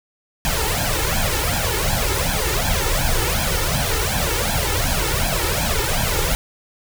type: noise with flanger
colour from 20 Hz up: pink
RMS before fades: -20 dBFS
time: 0.45-6.35 s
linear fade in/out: 0 ms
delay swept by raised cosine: 1.2 to 2.3 ms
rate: 2.7 Hz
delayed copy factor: +1
effects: none